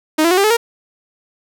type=tone with pitch steps; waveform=sawtooth; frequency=311.1 / 337.3 / 365.7 / 396.5 / 429.9 / 466.1 Hz; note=D#4 / E4 / F#4 / G4 / A4 / A#4; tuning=0 / +40 / -20 / +20 / -40 / 0 cents; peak=-7 dBFS; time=0.18-0.57 s; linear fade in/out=10 ms; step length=65 ms; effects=none